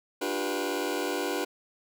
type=chord; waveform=sawtooth; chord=G dominant seventh; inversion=second; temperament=just; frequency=294 / 352.8 / 392 / 490 Hz; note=D4 / F4 / G4 / B4; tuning=+2 / +18 / 0 / -14 cents; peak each=-30 dBFS; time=0.21-1.45 s; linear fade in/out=10 ms; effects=none